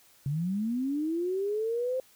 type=linear sweep; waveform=sine; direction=up; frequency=133.9 to 524 Hz; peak=-27 dBFS; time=0.26-2 s; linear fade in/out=2 ms; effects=white hiss -60 dBFS RMS until 2.15 s